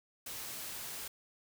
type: noise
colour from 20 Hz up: white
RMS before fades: -43 dBFS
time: 0.26-1.08 s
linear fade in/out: 5 ms
effects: none